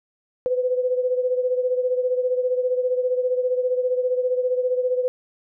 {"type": "beating tone pair", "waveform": "sine", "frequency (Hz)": [501, 516], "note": ["B4", "C5"], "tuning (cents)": [25, -24], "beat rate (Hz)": 15, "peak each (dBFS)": [-20, -26], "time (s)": [0.46, 5.08], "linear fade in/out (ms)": 0, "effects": []}